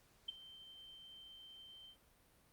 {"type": "tone with ADSR envelope", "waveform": "sine", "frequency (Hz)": 3117, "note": "G7", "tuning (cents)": -11, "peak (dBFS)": -36, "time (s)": [0.28, 1.97], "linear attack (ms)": 10, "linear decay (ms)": 13, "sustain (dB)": -18, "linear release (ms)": 90, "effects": ["pink hiss -70 dBFS RMS until 2.52 s", "Opus 48 kbps"]}